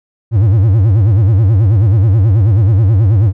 triangle tone with vibrato, 103.7 Hz, G#2, 2 cents flat, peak -4 dBFS, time 0.31-3.33 s, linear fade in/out 50 ms, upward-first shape sine, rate 9.3 Hz, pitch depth 220 cents each way, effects none

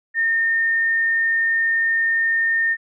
sine tone, 1823 Hz, A#6, 39 cents flat, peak -16 dBFS, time 0.14-2.77 s, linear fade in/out 50 ms, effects none

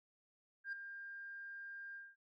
sine tone with ADSR envelope, 1600 Hz, G6, 35 cents sharp, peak -37 dBFS, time 0.64-2.16 s, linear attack 86 ms, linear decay 7 ms, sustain -10 dB, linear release 210 ms, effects noise-tail reverb RT60 0.1 s tail -20 dB re dry + tanh soft clip ceiling -37 dBFS

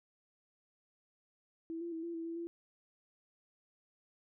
sine tone with pitch steps, 328.4 / 341.3 / 325.4 / 339.5 / 329.4 / 332.8 / 339 Hz, E4 / F4 / E4 / F4 / E4 / E4 / E4, -6 / -40 / -22 / -49 / -1 / +17 / +49 cents, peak -38 dBFS, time 1.7-2.47 s, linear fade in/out 0 ms, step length 110 ms, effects none

